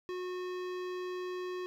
sine tone with hard clipping, 363.9 Hz, F#4, 29 cents flat, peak -38 dBFS, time 0.09-1.66 s, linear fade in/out 0 ms, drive 18 dB, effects none

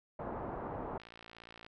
white low-pass noise, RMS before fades -41 dBFS, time 0.19-0.98 s, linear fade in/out 5 ms, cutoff 1000 Hz, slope 24 dB/octave
click train, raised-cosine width 0.3 ms, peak -35 dBFS, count 39, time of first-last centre 1-1.664 s, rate 57.2 Hz
effects none

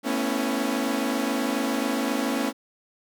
sawtooth tone cluster, 225.3 / 249.3 / 276.6 / 330.7 Hz, A3 / B3 / C#4 / E4, +41 / +16 / -4 / +6 cents, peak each -26 / -26 / -23 / -29 dBFS, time 0.03-2.53 s, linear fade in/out 50 ms, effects none

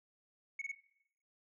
sine tone bursts, 2211 Hz, C#7, 5 cents flat, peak -34 dBFS, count 3, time 0.59-0.717 s, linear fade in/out 5 ms, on 27 ms, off 23 ms, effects noise-tail reverb RT60 0.7 s tail -19 dB re dry + tanh soft clip ceiling -36 dBFS

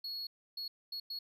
triangle tone bursts at uneven times, 4341 Hz, C#8, 37 cents flat, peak -37 dBFS, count 4, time 0.04-0.27 / 0.57-0.68 / 0.92-1 / 1.1-1.19 s, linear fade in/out 5 ms, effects none

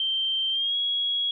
sine tone with pitch glide, 3136 to 3322 Hz, G7 to G#7, 0 to 0 cents, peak -23 dBFS, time 0-1.31 s, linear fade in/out 2 ms, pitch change +100 cents, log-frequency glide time 0.51-0.76 s, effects none

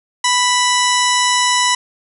harmonic tone with a mistuned harmonic, 987.8 Hz, B5, in tune, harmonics 1 / 2 / 3 / 4 / 5 / 6 / 7 / 8 / 10, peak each -16 / -19 / -21 / -22 / -23 / -24 / -24 / -25 / -26 dBFS, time 0.24-1.75 s, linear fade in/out 5 ms, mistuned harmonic 5, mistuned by +120 cents, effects none

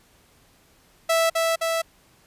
sawtooth tone with echo, 658 Hz, E5, 3 cents flat, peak -14 dBFS, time 1.09-1.3 s, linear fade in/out 10 ms, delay 260 ms, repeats 2, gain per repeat -2 dB, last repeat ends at 1.82 s, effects pink hiss -58 dBFS RMS until 2.26 s + resampled to 32000 Hz

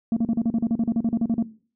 sine tone bursts, 228 Hz, A#3, 38 cents flat, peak -15 dBFS, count 16, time 0.12-1.426 s, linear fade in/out 2 ms, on 46 ms, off 38 ms, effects noise-tail reverb RT60 0.4 s tail -18 dB re dry + tanh soft clip ceiling -17 dBFS

